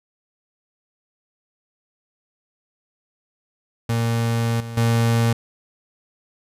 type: tone with level steps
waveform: 35% pulse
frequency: 115.8 Hz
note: A#2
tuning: 11 cents flat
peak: -17 / -28 / -14 dBFS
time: 3.89-5.33 s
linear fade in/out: 5 ms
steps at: 4.6 / 4.77 s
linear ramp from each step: 5 ms
effects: resampled to 32000 Hz